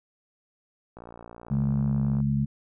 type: click train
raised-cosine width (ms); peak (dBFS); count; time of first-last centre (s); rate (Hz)
1; -29; 73; 0.97-2.203; 58.4
type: harmonic tone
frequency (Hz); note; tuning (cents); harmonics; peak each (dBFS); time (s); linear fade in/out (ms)
69.9; C#2; +15; 1 / 2 / 3; -35 / -24 / -26; 1.5-2.46; 20
effects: none